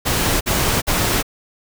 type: noise bursts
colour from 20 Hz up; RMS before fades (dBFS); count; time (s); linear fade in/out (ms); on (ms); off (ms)
pink; -18; 3; 0.05-1.228; 20; 360; 49
effects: none